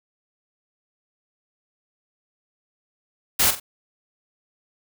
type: noise with echo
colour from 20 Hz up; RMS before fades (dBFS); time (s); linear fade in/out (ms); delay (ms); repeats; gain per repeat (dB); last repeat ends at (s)
white; -18; 3.39-3.51; 10; 45; 2; -10; 3.6
effects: none